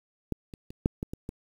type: clicks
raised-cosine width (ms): 3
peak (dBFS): -16 / -29 / -29 / -9 / -18 / -22 / -22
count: 7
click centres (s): 0.323 / 0.538 / 0.705 / 0.859 / 1.029 / 1.135 / 1.291
effects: 8-bit